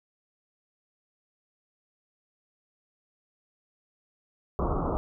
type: low-pass noise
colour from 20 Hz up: pink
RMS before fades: -28 dBFS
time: 4.59-4.97 s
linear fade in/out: 0 ms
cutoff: 1300 Hz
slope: 96 dB/octave
effects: none